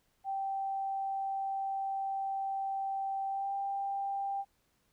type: tone with pitch glide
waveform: sine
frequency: 780 to 790.9 Hz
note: G5 to G5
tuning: -9 to +15 cents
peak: -32 dBFS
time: 0.24-4.45 s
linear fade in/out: 50 ms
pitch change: +24 cents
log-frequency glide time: 3.28-3.53 s
effects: pink hiss -74 dBFS RMS until 4.92 s